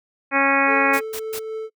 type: harmonic tone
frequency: 275.2 Hz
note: C#4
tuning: 12 cents flat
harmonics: 1 / 2 / 3 / 4 / 5 / 6 / 7 / 8 / 9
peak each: -24 / -24 / -24 / -24 / -24 / -24 / -24 / -24 / -24 dBFS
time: 0.31-1.01 s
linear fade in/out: 50 ms
type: tone with tremolo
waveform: triangle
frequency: 440 Hz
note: A4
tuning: in tune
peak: -23 dBFS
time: 0.66-1.7 s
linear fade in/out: 50 ms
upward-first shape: triangle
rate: 3.6 Hz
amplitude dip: 35%
type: noise bursts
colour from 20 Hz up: white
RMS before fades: -31 dBFS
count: 3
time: 0.93-1.394 s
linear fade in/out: 10 ms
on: 68 ms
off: 130 ms
effects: noise-tail reverb RT60 0.1 s tail -26 dB re dry